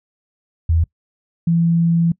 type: tone pair in turn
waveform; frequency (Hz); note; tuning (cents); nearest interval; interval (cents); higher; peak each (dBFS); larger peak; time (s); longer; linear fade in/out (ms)
sine; 82.1 / 167.94; E2 / E3; -6 / +33; octave; 1239; second; -12; neither; 0.69-0.84 / 1.47-2.12; second; 5
effects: noise-tail reverb RT60 0.1 s tail -23 dB re dry